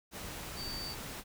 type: tone in noise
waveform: sine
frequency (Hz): 4601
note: D8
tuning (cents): -36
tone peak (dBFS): -40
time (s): 0.55-0.96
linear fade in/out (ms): 50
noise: pink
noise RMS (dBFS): -43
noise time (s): 0.11-1.24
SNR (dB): 0
effects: none